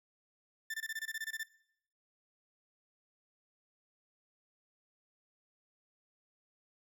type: tone bursts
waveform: 40% pulse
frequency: 1776 Hz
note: A6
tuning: 16 cents sharp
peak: -36 dBFS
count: 12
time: 0.7-1.433 s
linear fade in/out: 5 ms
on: 40 ms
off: 23 ms
effects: noise-tail reverb RT60 0.7 s tail -20 dB re dry